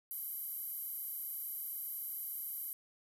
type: tone with high-pass filter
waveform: square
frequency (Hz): 436.6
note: A4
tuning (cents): -13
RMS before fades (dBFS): -42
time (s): 0.11-2.73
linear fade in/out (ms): 0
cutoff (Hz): 12000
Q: 7.6
effects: none